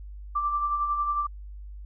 sine tone with tremolo, 1174.7 Hz, D6, in tune, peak -22 dBFS, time 0.35-1.27 s, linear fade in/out 10 ms, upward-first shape sine, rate 11 Hz, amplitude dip 45%, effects added 50 Hz sine -38 dBFS peak until 1.85 s

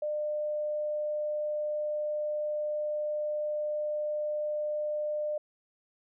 sine tone, 601 Hz, D5, 40 cents sharp, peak -29 dBFS, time 0.02-5.38 s, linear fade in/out 5 ms, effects none

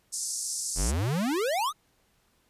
white band-pass noise, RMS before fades -33 dBFS, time 0.12-0.92 s, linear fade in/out 20 ms, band 5100 to 9800 Hz, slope 48 dB/octave
square exponential sweep, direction up, 38.89 to 1317 Hz, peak -26 dBFS, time 0.75-1.73 s, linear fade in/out 50 ms
effects pink hiss -68 dBFS RMS until 2.49 s + resampled to 32000 Hz

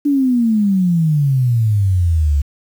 sine exponential sweep, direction down, 293.7 to 69.2 Hz, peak -11 dBFS, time 0.05-2.42 s, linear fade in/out 10 ms, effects 7-bit

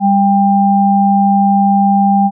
sine tone pair together, 198.6 / 794.4 Hz, G3 / G5, +23 / +23 cents, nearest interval 2 octaves, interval 2400 cents, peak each -10 dBFS, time 0-2.31 s, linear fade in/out 50 ms, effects none

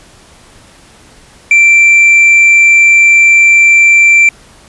sine tone with tanh clipping, 2349 Hz, D7, in tune, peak -3 dBFS, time 1.51-4.29 s, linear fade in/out 2 ms, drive 3 dB, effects pink hiss -40 dBFS RMS until 4.68 s + resampled to 24000 Hz

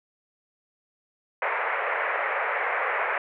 white band-pass noise, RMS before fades -27 dBFS, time 1.42-3.18 s, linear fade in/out 2 ms, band 450 to 2200 Hz, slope 48 dB/octave, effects none

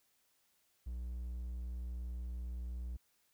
triangle tone, 60.6 Hz, B1, 32 cents flat, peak -37 dBFS, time 0.86-2.97 s, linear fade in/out 10 ms, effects white hiss -75 dBFS RMS until 3.33 s

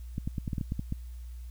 clicks, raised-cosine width 5 ms, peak -19 dBFS, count 10, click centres 0.181 / 0.275 / 0.382 / 0.478 / 0.532 / 0.582 / 0.612 / 0.721 / 0.794 / 0.924 s, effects added 60 Hz sine -39 dBFS peak until 1.5 s + white hiss -63 dBFS RMS until 1.5 s

